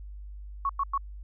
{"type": "tone bursts", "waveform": "sine", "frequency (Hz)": 1108.7, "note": "C#6", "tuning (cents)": 0, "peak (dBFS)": -24, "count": 3, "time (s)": [0.65, 0.977], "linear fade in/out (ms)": 2, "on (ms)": 43, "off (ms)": 99, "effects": ["added 50 Hz sine -39 dBFS peak until 1.23 s"]}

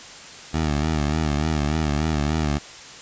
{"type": "tone with vibrato", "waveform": "15% pulse", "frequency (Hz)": 76, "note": "D#2", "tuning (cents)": -40, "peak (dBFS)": -14, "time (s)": [0.53, 2.59], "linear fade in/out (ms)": 20, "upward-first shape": "sine", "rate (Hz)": 3.4, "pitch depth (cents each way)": 89, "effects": ["white hiss -40 dBFS RMS until 3.01 s", "resampled to 16000 Hz"]}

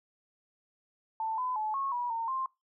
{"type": "tone with pitch steps", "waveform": "sine", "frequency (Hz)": [887, 1009, 861, 1093, 970, 913, 1053], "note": ["A5", "B5", "A5", "C#6", "B5", "A#5", "C6"], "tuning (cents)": [14, 37, -38, -25, -31, -36, 11], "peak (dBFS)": -30, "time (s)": [1.2, 2.46], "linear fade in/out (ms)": 2, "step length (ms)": 180, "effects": ["noise-tail reverb RT60 0.2 s tail -22 dB re dry"]}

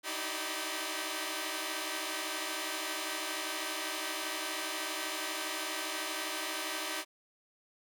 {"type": "tone cluster", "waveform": "5% pulse", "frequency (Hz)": [309.2, 321.7, 385.2, 587, 1016], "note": ["D#4", "E4", "G4", "D5", "B5"], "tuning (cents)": [-11, -42, -30, -1, 49], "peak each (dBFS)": -30, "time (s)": [0.03, 7.05], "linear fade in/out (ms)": 50, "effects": []}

